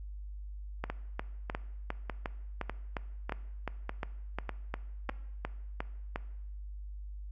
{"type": "two click trains", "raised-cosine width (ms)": 0.5, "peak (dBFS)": [-19, -20], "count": [16, 8], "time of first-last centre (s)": [[0.84, 6.159], [0.9, 5.092]], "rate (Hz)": [2.82, 1.67], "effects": ["noise-tail reverb RT60 0.9 s tail -18 dB re dry", "added 50 Hz sine -40 dBFS peak until 7.31 s"]}